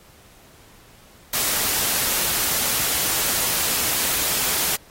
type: noise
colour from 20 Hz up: white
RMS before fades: -22 dBFS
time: 1.33-4.76 s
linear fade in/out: 5 ms
effects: pink hiss -51 dBFS RMS until 4.9 s + AAC 48 kbps